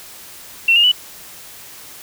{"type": "tone with pitch steps", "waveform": "sine", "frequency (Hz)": [2712, 2835, 2964], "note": ["E7", "F7", "F#7"], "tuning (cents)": [49, 25, 2], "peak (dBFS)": -9, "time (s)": [0.68, 0.917], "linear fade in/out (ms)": 5, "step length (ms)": 79, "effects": ["white hiss -38 dBFS RMS until 2.02 s"]}